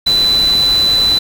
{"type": "tone in noise", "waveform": "sine", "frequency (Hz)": 3995, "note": "B7", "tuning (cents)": 19, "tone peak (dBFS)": -9, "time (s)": [0.06, 1.19], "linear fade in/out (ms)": 10, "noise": "pink", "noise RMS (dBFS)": -24, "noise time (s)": [0.06, 1.19], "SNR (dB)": 12, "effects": []}